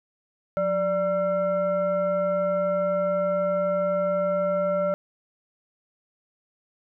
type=tone with frequency modulation; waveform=sine; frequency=587 Hz; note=D5; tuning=1 cent flat; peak=-21 dBFS; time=0.57-4.94 s; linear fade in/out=0 ms; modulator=767 Hz; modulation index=0.62; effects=none